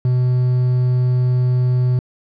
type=tone with quantisation; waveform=triangle; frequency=125.5 Hz; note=B2; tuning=28 cents sharp; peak=-11 dBFS; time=0.05-1.99 s; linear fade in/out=2 ms; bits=6; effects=low-pass 2000 Hz 12 dB/octave